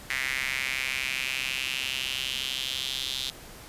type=tone with high-pass filter sweep; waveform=sawtooth; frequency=132.1 Hz; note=C3; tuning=17 cents sharp; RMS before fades=-31 dBFS; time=0.1-3.3 s; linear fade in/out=2 ms; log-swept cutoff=2000 to 3600 Hz; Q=4.4; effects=pink hiss -46 dBFS RMS until 3.68 s + resampled to 32000 Hz